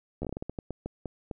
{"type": "slowing click train", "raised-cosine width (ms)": 2, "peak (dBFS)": -21, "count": 14, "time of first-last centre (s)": [0.22, 1.312], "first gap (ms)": 12, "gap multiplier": 1.29, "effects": []}